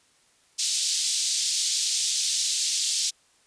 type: band-pass noise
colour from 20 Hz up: pink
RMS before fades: -26 dBFS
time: 0.58-3.11 s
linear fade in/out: 20 ms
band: 3900 to 8400 Hz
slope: 24 dB/octave
effects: white hiss -62 dBFS RMS until 3.46 s + resampled to 22050 Hz